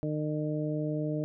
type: harmonic tone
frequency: 152 Hz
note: D#3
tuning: 40 cents flat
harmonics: 1 / 2 / 3 / 4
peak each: -32 / -33 / -38 / -37 dBFS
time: 0.03-1.24 s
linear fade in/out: 0 ms
effects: none